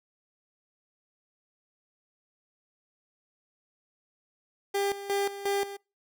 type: tone with tremolo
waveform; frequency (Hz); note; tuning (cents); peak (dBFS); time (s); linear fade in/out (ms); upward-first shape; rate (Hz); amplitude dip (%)
30% pulse; 399.7; G4; +34; -23; 4.74-5.77; 10; square; 2.8; 75
effects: noise-tail reverb RT60 0.3 s tail -26 dB re dry